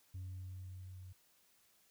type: tone with level ramp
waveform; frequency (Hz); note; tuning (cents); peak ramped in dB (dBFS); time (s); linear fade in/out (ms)
sine; 92.5; F#2; 0; -40 to -49; 0.14-1.13; 10
effects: tanh soft clip ceiling -41 dBFS + white hiss -71 dBFS RMS until 1.9 s